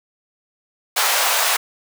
pink high-pass noise, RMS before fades -18 dBFS, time 0.96-1.57 s, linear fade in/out 10 ms, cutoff 670 Hz, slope 24 dB/octave, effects none

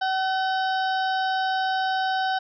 harmonic tone with a mistuned harmonic, 759 Hz, F#5, 44 cents sharp, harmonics 1 / 2 / 4 / 5 / 6 / 7, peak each -23 / -28 / -37 / -37 / -42 / -40 dBFS, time 0.01-2.39 s, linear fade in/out 10 ms, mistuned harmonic 6, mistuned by +33 cents, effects none

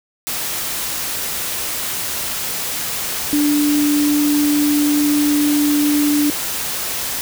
sine tone in noise, 293.7 Hz, D4, in tune, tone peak -13 dBFS, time 3.33-6.3 s, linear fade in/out 0 ms, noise white, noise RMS -23 dBFS, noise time 0.27-7.21 s, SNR +7 dB, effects none

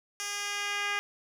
10% pulse tone with band-pass filter sweep, 407.8 Hz, G#4, 32 cents flat, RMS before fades -33 dBFS, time 0.2-0.99 s, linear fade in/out 0 ms, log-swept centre 6100 to 2300 Hz, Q 0.96, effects none

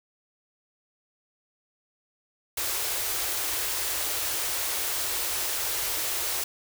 white band-stop noise, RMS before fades -29 dBFS, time 2.57-6.44 s, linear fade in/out 5 ms, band 120 to 300 Hz, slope 96 dB/octave, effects none

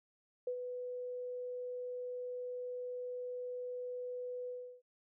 sine tone with ADSR envelope, 496.2 Hz, B4, 8 cents sharp, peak -33 dBFS, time 0.47-4.82 s, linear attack 4 ms, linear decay 81 ms, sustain -6 dB, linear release 340 ms, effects none

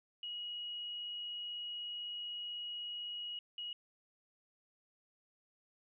sine tone bursts at uneven times, 2901 Hz, F#7, 35 cents flat, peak -40 dBFS, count 2, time 0.23-3.39 / 3.58-3.73 s, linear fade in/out 2 ms, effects none

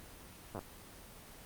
slowing click train, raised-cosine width 1 ms, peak -27 dBFS, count 5, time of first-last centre 0.55-0.591 s, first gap 9 ms, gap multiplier 1.08, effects pink hiss -53 dBFS RMS until 1.45 s + Opus 24 kbps

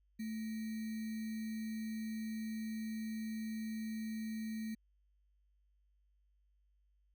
sine tone with sample-and-hold, 220 Hz, A3, in tune, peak -38 dBFS, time 0.19-4.75 s, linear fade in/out 10 ms, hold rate 2100 Hz, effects added 50 Hz sine -70 dBFS peak until 7.14 s

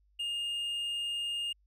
sine tone with hard clipping, 2830 Hz, F7, 22 cents sharp, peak -33 dBFS, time 0.19-1.53 s, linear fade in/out 10 ms, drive 3 dB, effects added 50 Hz sine -65 dBFS peak until 1.66 s

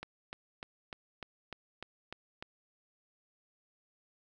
click train, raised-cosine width 0.3 ms, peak -25 dBFS, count 9, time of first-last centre 0.03-2.425 s, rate 3.34 Hz, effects none

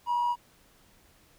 triangle tone with amplitude modulation, 962 Hz, B5, 46 cents flat, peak -19 dBFS, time 0.06-0.36 s, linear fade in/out 50 ms, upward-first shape sine, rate 94.3 Hz, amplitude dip 50%, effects tanh soft clip ceiling -20 dBFS + pink hiss -61 dBFS RMS until 1.38 s

